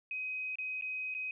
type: tone with dropouts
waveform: sine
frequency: 2520 Hz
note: D#7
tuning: 21 cents sharp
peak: -35 dBFS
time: 0.11-1.31 s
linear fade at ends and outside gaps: 2 ms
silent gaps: 0.556-0.585 / 0.812-0.822 / 1.142-1.148 s
effects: none